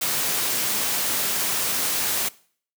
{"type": "noise", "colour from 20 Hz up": "white", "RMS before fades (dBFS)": -24, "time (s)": [0.01, 2.29], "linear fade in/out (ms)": 10, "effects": ["noise-tail reverb RT60 0.5 s tail -21 dB re dry", "high-pass 100 Hz 12 dB/octave"]}